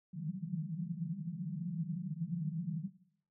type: band-pass noise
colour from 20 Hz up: white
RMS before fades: -39 dBFS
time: 0.13-2.88 s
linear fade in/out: 20 ms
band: 150 to 190 Hz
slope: 96 dB/octave
effects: noise-tail reverb RT60 0.7 s tail -17 dB re dry